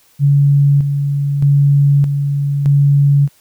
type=tone with tremolo; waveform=sine; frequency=141.8 Hz; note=C#3; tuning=40 cents sharp; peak=-7 dBFS; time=0.19-3.29 s; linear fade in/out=50 ms; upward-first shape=square; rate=0.81 Hz; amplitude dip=50%; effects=white hiss -52 dBFS RMS until 3.4 s